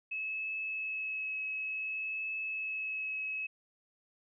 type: tone with vibrato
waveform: sine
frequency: 2584 Hz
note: E7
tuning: 35 cents flat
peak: -34 dBFS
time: 0.11-3.47 s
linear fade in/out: 10 ms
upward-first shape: triangle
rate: 0.56 Hz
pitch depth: 12 cents each way
effects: none